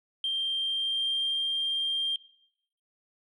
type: tone with pitch glide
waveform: sine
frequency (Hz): 3171 to 3189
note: G7 to G7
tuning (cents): +19 to +29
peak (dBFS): -25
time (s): 0.24-2.16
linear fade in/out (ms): 2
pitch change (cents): +10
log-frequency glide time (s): 0.55-1.42
effects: noise-tail reverb RT60 0.7 s tail -17 dB re dry + tanh soft clip ceiling -22 dBFS